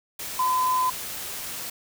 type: tone in noise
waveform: sine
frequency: 1016 Hz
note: B5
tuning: 49 cents sharp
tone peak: -20 dBFS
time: 0.39-0.9 s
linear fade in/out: 5 ms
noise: white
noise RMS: -34 dBFS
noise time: 0.19-1.7 s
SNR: +11 dB
effects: none